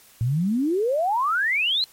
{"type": "exponential sweep", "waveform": "sine", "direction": "up", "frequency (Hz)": [110.3, 4198], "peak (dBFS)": -19, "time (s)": [0.21, 1.84], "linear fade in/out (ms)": 0, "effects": ["white hiss -52 dBFS RMS until 1.92 s", "MP3 64 kbps"]}